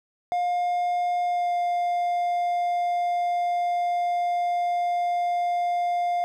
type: tone with pitch glide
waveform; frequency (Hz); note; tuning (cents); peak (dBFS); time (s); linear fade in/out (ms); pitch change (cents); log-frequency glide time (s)
triangle; 709 to 703.3; F5 to F5; +26 to +12; -20; 0.32-6.24; 0; -14; 1.24-1.54
effects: none